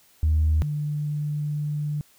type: tone pair in turn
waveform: sine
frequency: 77.78 / 148.54 Hz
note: D#2 / D3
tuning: 0 / +20 cents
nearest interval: major seventh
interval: 1120 cents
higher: second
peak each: -16 / -24 dBFS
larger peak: first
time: 0.23-0.62 / 0.62-2.01 s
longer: second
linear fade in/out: 0 ms
effects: tanh soft clip ceiling -14 dBFS + white hiss -58 dBFS RMS until 2.18 s